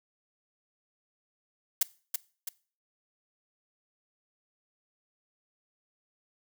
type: noise with echo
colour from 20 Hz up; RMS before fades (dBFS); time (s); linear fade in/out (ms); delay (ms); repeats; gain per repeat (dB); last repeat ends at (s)
blue; -23; 1.81-1.83; 5; 330; 2; -6; 2.49
effects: noise-tail reverb RT60 0.4 s tail -21 dB re dry